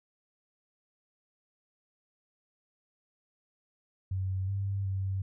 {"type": "tone with pitch steps", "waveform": "sine", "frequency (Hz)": [94.6, 98.5, 96.1], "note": ["F#2", "G2", "G2"], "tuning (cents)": [39, 9, -34], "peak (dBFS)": -29, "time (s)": [4.11, 5.22], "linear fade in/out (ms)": 5, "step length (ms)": 370, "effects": []}